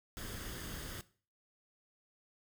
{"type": "noise with comb filter", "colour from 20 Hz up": "pink", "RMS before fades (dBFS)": -44, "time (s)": [0.17, 1.01], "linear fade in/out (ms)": 0, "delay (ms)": 0.61, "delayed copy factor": 0.5, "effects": ["noise-tail reverb RT60 0.4 s tail -17 dB re dry"]}